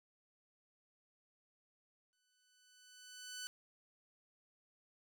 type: tone with exponential growth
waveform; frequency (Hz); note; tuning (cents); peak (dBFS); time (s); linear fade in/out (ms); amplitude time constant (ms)
10% pulse; 1500; F#6; +23; -34; 2.13-3.47; 0; 290
effects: none